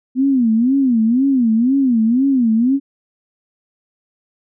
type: tone with vibrato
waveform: sine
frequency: 246.9 Hz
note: B3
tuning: in tune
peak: -11 dBFS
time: 0.15-2.8 s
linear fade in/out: 50 ms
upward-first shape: sine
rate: 2 Hz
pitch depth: 200 cents each way
effects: none